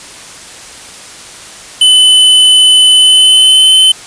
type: tone with pitch glide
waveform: square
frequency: 3019 to 3056 Hz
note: F#7 to G7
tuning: +34 to -45 cents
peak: -3 dBFS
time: 1.81-3.92 s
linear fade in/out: 5 ms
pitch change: +21 cents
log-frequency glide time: 2.92-3.74 s
effects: white hiss -30 dBFS RMS until 4.06 s + resampled to 22050 Hz